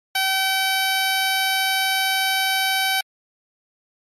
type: tone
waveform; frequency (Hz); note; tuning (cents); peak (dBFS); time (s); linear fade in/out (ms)
10% pulse; 767; G5; -38; -10; 0.15-3.01; 5
effects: MP3 64 kbps